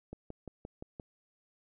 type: click train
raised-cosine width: 2 ms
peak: -29 dBFS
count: 6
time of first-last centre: 0.13-0.998 s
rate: 5.76 Hz
effects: none